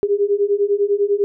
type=beating tone pair; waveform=sine; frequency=400 / 410 Hz; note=G4 / G#4; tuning=+35 / -22 cents; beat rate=10 Hz; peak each=-18 / -17 dBFS; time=0.03-1.24 s; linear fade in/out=0 ms; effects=none